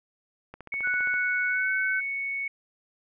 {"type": "click train", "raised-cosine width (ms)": 0.5, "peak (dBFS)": -26, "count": 10, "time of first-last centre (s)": [0.54, 1.14], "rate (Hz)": 15}
{"type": "tone", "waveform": "sine", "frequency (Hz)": 2217, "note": "C#7", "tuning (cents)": 0, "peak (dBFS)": -28, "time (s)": [0.72, 2.48], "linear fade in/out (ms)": 5}
{"type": "tone with pitch glide", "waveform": "sine", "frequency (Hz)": [1480, 1525.1], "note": ["F#6", "G6"], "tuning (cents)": [0, -48], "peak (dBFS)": -25, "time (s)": [0.83, 2.01], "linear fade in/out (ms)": 20, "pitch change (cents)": 52, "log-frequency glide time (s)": [1.47, 1.7]}
{"effects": []}